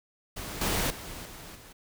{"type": "noise with level steps", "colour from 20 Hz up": "pink", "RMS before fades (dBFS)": [-38, -28, -41, -45, -50], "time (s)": [0.36, 1.73], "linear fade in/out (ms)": 10, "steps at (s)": [0.61, 0.9, 1.25, 1.55], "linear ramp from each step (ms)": 5, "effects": []}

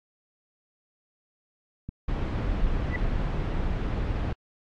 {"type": "click train", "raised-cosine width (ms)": 5, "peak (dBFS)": -22, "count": 4, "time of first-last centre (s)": [1.89, 3.444], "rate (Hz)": 1.93}
{"type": "noise", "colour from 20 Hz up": "brown", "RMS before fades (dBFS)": -27, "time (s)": [2.08, 4.33], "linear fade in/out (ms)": 5}
{"type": "tone with exponential growth", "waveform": "sine", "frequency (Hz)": 1975.5, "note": "B6", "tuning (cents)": 0, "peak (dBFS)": -25, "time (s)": [2.86, 2.96], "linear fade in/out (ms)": 2, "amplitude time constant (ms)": 21}
{"effects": ["low-pass 3000 Hz 12 dB/octave", "AAC 64 kbps"]}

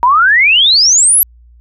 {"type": "exponential sweep", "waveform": "sine", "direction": "up", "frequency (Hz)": [935, 11930], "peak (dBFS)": -5, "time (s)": [0.03, 1.23], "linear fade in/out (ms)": 0, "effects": ["added 59 Hz sine -39 dBFS peak until 1.6 s"]}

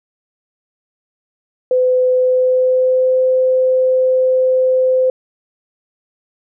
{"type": "tone with pitch glide", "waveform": "sine", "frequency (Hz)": [507, 514.7], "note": ["B4", "C5"], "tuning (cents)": [45, -29], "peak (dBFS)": -10, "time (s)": [1.71, 5.1], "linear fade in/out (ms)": 2, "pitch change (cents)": 26, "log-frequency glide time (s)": [2.1, 3.2], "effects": []}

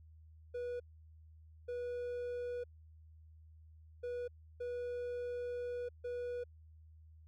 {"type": "tone bursts at uneven times", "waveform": "triangle", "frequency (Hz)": 487.3, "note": "B4", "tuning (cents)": -23, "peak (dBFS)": -36, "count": 5, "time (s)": [[0.54, 0.8], [1.68, 2.64], [4.03, 4.28], [4.6, 5.89], [6.04, 6.44]], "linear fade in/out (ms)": 10, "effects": ["added 79 Hz sine -56 dBFS peak until 7.27 s"]}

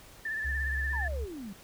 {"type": "tone with vibrato", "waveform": "sine", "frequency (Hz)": 1760, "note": "A6", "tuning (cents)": 0, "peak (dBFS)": -31, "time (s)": [0.25, 1.08], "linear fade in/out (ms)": 5, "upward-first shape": "sine", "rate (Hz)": 17, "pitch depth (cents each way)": 43}
{"type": "tone with pitch glide", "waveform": "sine", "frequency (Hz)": [68.3, 69.09], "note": ["C#2", "C#2"], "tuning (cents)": [-25, -5], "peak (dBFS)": -31, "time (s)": [0.44, 1.26], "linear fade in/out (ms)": 20, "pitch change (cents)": 20, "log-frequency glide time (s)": [0.93, 1.05]}
{"type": "exponential sweep", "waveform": "sine", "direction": "down", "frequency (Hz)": [1010, 185], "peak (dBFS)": -38, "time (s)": [0.93, 1.53], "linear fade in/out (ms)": 5}
{"effects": ["pink hiss -53 dBFS RMS until 1.63 s"]}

